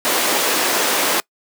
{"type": "high-pass noise", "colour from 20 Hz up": "pink", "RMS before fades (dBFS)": -18, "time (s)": [0.05, 1.2], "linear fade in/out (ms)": 0, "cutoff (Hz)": 350, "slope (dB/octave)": 12, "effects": ["noise-tail reverb RT60 0.1 s tail -24 dB re dry", "high-pass 200 Hz 12 dB/octave"]}